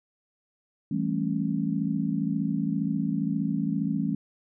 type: chord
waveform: sine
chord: A dominant seventh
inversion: second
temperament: just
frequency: 165 / 198 / 220 / 275 Hz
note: E3 / G3 / A3 / C#4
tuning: +2 / +18 / 0 / -14 cents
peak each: -30 dBFS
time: 0.91-4.15 s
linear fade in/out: 5 ms
effects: none